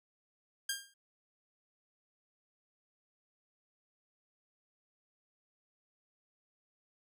10% pulse tone with exponential decay, 1607 Hz, G6, 43 cents sharp, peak -22 dBFS, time 0.69-0.94 s, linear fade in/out 5 ms, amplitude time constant 54 ms, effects none

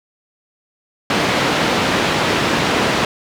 pink band-pass noise, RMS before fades -17 dBFS, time 1.1-3.05 s, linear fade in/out 2 ms, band 170 to 3800 Hz, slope 12 dB/octave, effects none

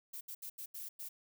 violet noise bursts at uneven times, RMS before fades -45 dBFS, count 6, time 0.13-0.21 / 0.28-0.35 / 0.42-0.5 / 0.58-0.66 / 0.74-0.89 / 0.99-1.09 s, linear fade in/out 10 ms, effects none

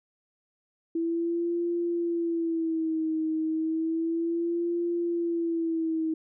sine tone with vibrato, 329.9 Hz, E4, 1 cent sharp, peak -25 dBFS, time 0.95-6.14 s, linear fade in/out 5 ms, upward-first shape sine, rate 0.32 Hz, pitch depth 73 cents each way, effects none

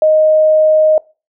sine tone, 622 Hz, D#5, 1 cent flat, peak -6 dBFS, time 0.02-0.98 s, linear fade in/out 2 ms, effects noise-tail reverb RT60 0.3 s tail -22 dB re dry

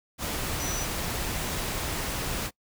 sine tone in noise, 5920 Hz, F#8, in tune, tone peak -33 dBFS, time 0.58-0.87 s, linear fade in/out 50 ms, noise pink, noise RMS -31 dBFS, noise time 0.18-2.51 s, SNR -5 dB, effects noise-tail reverb RT60 0.1 s tail -23 dB re dry

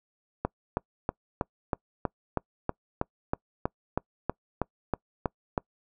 click train, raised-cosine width 1 ms, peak -12 dBFS, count 17, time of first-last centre 0.45-5.578 s, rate 3.12 Hz, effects noise-tail reverb RT60 0.1 s tail -26 dB re dry

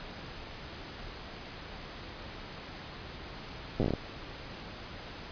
slowing click train, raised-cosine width 2 ms, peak -16 dBFS, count 9, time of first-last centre 3.8-3.937 s, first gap 8 ms, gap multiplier 1.21, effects pink hiss -44 dBFS RMS until 5.31 s + resampled to 11025 Hz

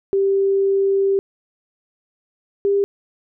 sine tone pair in turn, 392 / 399.5 Hz, G4 / G4, 0 / +33 cents, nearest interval unison, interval 33 cents, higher second, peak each -14 dBFS, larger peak neither, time 0.13-1.19 / 2.65-2.84 s, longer first, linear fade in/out 0 ms, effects none

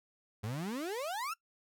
35% pulse exponential sweep, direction up, 99.1 to 1396.9 Hz, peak -34 dBFS, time 0.43-1.34 s, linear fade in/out 10 ms, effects noise-tail reverb RT60 0.1 s tail -21 dB re dry

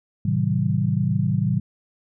sine chord, A diminished seventh, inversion none, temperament just, 110 / 132 / 158.4 / 190.08 Hz, A2 / C3 / Eb3 / Gb3, 0 / +16 / +31 / +47 cents, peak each -24 dBFS, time 0.25-1.6 s, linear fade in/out 5 ms, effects none

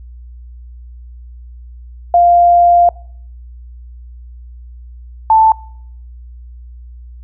sine tone pair in turn, 697 / 882.3 Hz, F5 / A5, -4 / +5 cents, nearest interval major third, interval 409 cents, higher second, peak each -5 dBFS, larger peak neither, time 2.14-2.89 / 5.3-5.52 s, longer first, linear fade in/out 2 ms, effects noise-tail reverb RT60 0.6 s tail -24 dB re dry + added 60 Hz sine -31 dBFS peak until 7.23 s

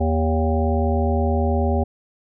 harmonic tone with a mistuned harmonic, 79.2 Hz, D#2, 31 cents sharp, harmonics 1 / 3 / 5 / 7 / 9 / 10, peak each -19 / -24 / -26 / -27 / -29 / -29 dBFS, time 0-1.84 s, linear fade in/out 10 ms, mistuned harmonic 7, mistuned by +24 cents, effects none

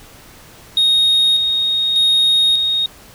sine tone with tremolo, 3729 Hz, A#7, in tune, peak -8 dBFS, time 0.77-2.86 s, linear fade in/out 2 ms, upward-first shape square, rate 0.84 Hz, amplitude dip 45%, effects tanh soft clip ceiling -9 dBFS + pink hiss -42 dBFS RMS until 3.14 s

